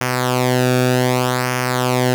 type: tone with flanger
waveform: sawtooth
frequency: 126.1 Hz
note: B2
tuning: 36 cents sharp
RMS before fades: -17 dBFS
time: 0.01-2.14 s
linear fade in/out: 0 ms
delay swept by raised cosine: 0.25 to 0.99 ms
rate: 0.65 Hz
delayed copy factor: -0.7
effects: none